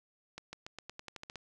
accelerating click train, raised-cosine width 0.2 ms, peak -26 dBFS, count 11, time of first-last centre 0.38-1.357 s, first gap 150 ms, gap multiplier 0.9, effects none

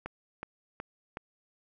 click train, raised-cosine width 0.5 ms, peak -22 dBFS, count 4, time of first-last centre 0.06-1.171 s, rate 2.7 Hz, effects none

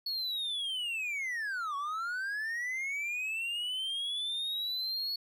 triangle linear two-way sweep, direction down then up, 4400 to 1103 to 4400 Hz, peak -31 dBFS, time 0.06-5.16 s, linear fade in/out 5 ms, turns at 1.76 s, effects none

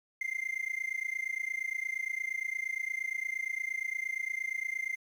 triangle tone with amplitude modulation, 2093 Hz, C7, in tune, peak -26 dBFS, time 0.21-4.96 s, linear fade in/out 5 ms, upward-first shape sine, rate 28.6 Hz, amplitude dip 95%, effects tanh soft clip ceiling -25 dBFS + 10-bit

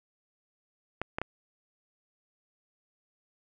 clicks, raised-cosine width 0.5 ms, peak -16 dBFS, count 3, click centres 1.016 / 1.185 / 1.216 s, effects none

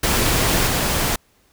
pink noise with level steps, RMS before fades -18 / -20 dBFS, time 0.03-1.16 s, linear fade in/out 5 ms, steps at 0.67 s, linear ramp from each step 10 ms, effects pink hiss -59 dBFS RMS until 1.52 s

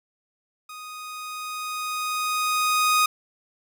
sawtooth tone with level ramp, 1244.5 Hz, D#6, in tune, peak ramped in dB -34 to -13 dBFS, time 0.69-3.06 s, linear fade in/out 5 ms, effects none

